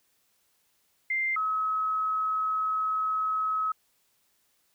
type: tone pair in turn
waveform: sine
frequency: 2093 / 1281.7 Hz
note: C7 / E6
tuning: 0 / -49 cents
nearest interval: minor sixth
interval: 849 cents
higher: first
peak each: -25 dBFS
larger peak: neither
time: 1.1-1.36 / 1.36-3.72 s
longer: second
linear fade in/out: 5 ms
effects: white hiss -70 dBFS RMS until 4.74 s